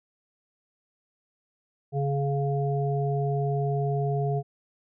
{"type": "harmonic tone", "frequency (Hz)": 140, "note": "C#3", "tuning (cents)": 18, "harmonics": [1, 3, 5], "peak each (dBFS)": [-25, -30, -32], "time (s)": [1.92, 4.43], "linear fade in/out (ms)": 50, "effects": []}